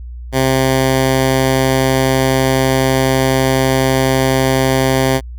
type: tone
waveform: 10% pulse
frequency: 132 Hz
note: C3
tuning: 16 cents sharp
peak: -3 dBFS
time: 0.32-5.21 s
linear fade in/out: 50 ms
effects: added 60 Hz sine -26 dBFS peak until 5.38 s